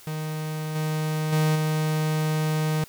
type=tone with level steps; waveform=45% pulse; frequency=155.3 Hz; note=D#3; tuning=3 cents flat; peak=-28 / -24 / -19 / -22 dBFS; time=0.07-2.84 s; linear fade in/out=2 ms; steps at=0.75 / 1.32 / 1.55 s; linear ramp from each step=10 ms; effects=white hiss -49 dBFS RMS until 2.88 s